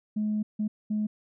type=tone bursts at uneven times; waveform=sine; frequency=212.4 Hz; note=G#3; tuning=39 cents sharp; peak=-24 dBFS; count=3; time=0.16-0.43 / 0.59-0.68 / 0.9-1.07 s; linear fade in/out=10 ms; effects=tanh soft clip ceiling -21 dBFS